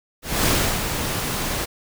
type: noise with ADSR envelope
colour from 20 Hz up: pink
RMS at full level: -18 dBFS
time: 0.22-1.66 s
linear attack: 240 ms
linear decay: 350 ms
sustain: -7 dB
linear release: 21 ms
effects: none